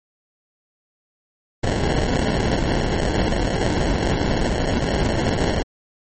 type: noise with sample-and-hold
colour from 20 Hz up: pink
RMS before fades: -20 dBFS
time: 1.63-5.63 s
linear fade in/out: 10 ms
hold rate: 1225 Hz
effects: MP3 32 kbps